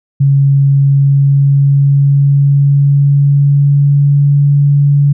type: tone with pitch glide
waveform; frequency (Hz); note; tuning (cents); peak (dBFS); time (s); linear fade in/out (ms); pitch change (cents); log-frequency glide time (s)
sine; 138.9 to 142.72; C#3 to D3; +4 to -49; -5; 0.2-5.13; 10; +47; 0.74-4.41
effects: none